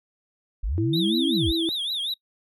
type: linear two-way sweep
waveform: sine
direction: up then down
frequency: 37.28 to 284.6 to 37.28 Hz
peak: -23 dBFS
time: 0.63-1.52 s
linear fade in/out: 10 ms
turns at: 1.28 s
type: tone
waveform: sine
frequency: 329.6 Hz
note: E4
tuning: in tune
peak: -23 dBFS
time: 0.78-1.69 s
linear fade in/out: 0 ms
type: tone with vibrato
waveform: triangle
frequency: 3570 Hz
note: A7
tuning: 24 cents sharp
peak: -24 dBFS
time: 0.93-2.14 s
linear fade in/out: 5 ms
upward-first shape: triangle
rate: 5.3 Hz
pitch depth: 210 cents each way
effects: noise-tail reverb RT60 0.1 s tail -23 dB re dry